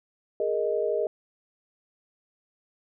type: chord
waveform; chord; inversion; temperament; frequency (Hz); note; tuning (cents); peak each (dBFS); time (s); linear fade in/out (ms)
sine; Ab suspended second; none; just; 415.3 / 467.2 / 623; Ab4 / Bb4 / Eb5; 0 / +4 / +2; -28; 0.4-1.07; 2
effects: none